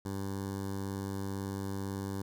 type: tone with notch filter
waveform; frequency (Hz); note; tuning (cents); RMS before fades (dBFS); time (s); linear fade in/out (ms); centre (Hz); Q
15% pulse; 98; G2; 0; -37; 0.05-2.22; 5; 2500; 0.82
effects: none